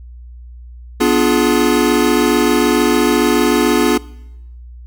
square chord, B diminished seventh, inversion none, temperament equal with one note detuned, 246.9 / 293.7 / 349.2 / 423.5 Hz, B3 / D4 / F4 / Ab4, 0 / 0 / 0 / +34 cents, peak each -17 dBFS, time 1-3.98 s, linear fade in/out 10 ms, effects noise-tail reverb RT60 0.9 s tail -22 dB re dry + added 60 Hz sine -32 dBFS peak until 4.86 s

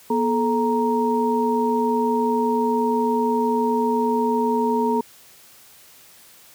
sine tone cluster, 240.2 / 434.4 / 934 Hz, B3 / A4 / A#5, -48 / -22 / +3 cents, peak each -22 dBFS, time 0.1-5.01 s, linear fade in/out 5 ms, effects white hiss -49 dBFS RMS until 6.54 s + high-pass 60 Hz 12 dB/octave

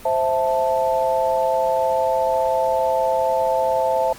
sine chord, A minor, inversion first, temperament equal, 523.3 / 659.3 / 880 Hz, C5 / E5 / A5, 0 / 0 / 0 cents, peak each -21 dBFS, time 0.05-4.13 s, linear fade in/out 5 ms, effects pink hiss -41 dBFS RMS until 4.18 s + Opus 32 kbps

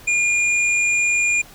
sine tone pair together, 2419 / 7249 Hz, D#7 / A#8, -49 / -49 cents, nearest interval octave + perfect fifth, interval 1900 cents, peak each -16 / -24 dBFS, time 0.07-1.42 s, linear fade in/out 10 ms, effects pink hiss -44 dBFS RMS until 1.54 s

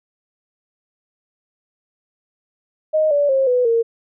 sine tone with pitch steps, 622.3 / 577.3 / 535.5 / 496.8 / 460.8 Hz, D#5 / D5 / C5 / B4 / A#4, 0 / -30 / +40 / +10 / -20 cents, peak -13 dBFS, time 2.93-3.83 s, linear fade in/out 20 ms, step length 180 ms, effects none

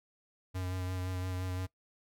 square tone with vibrato, 92 Hz, F#2, 9 cents flat, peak -35 dBFS, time 0.54-1.67 s, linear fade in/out 20 ms, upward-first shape sine, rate 5.8 Hz, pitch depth 19 cents each way, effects noise-tail reverb RT60 0.1 s tail -18 dB re dry

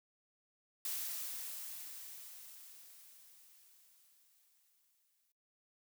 blue noise with exponential decay, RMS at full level -39 dBFS, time 0.85-5.32 s, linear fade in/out 2 ms, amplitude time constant 970 ms, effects noise-tail reverb RT60 0.2 s tail -20 dB re dry

